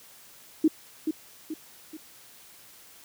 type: tone with echo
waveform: sine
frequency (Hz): 313.7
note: D#4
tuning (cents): +14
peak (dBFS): -16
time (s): 0.64-0.68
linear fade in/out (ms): 5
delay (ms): 430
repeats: 3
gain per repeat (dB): -7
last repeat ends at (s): 1.97
effects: white hiss -52 dBFS RMS until 3.04 s + high-pass 60 Hz 12 dB/octave